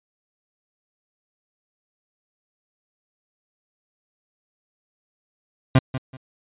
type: tone with echo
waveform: 30% pulse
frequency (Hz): 130.81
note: C3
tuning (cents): 0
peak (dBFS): -8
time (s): 5.75-5.79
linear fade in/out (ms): 5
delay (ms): 190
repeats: 2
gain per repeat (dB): -13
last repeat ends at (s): 6.17
effects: resampled to 8000 Hz